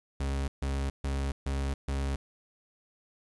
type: tone bursts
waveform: 40% pulse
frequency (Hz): 68.5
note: C#2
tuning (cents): -20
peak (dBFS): -28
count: 5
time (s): 0.2-2.16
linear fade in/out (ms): 5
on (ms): 280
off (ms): 140
effects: resampled to 24000 Hz + 10-bit